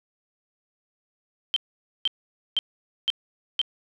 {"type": "tone bursts", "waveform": "sine", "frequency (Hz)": 3130, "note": "G7", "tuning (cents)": -3, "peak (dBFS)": -19, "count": 5, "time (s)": [1.54, 3.615], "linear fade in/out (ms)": 0, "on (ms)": 23, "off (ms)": 490, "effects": []}